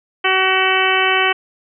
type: harmonic tone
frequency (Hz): 377.9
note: F#4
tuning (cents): +37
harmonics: 1 / 2 / 3 / 4 / 5 / 6 / 7 / 8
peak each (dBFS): -21 / -21 / -21 / -21 / -21 / -21 / -21 / -21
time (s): 0.24-1.33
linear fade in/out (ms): 10
effects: none